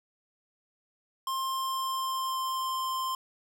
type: tone with pitch glide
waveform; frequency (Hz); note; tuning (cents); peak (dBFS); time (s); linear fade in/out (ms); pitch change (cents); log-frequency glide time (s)
square; 1059 to 1045.6; C6 to C6; +21 to -1; -30; 1.27-3.15; 2; -22; 1.37-2.91
effects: none